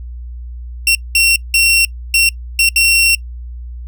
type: tone bursts at uneven times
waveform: sawtooth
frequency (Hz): 2728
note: F7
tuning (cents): -41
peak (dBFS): -5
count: 6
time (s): 0.87-0.95 / 1.15-1.36 / 1.54-1.85 / 2.14-2.29 / 2.59-2.69 / 2.76-3.15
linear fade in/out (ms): 2
effects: noise-tail reverb RT60 0.1 s tail -22 dB re dry + added 60 Hz sine -25 dBFS peak until 3.87 s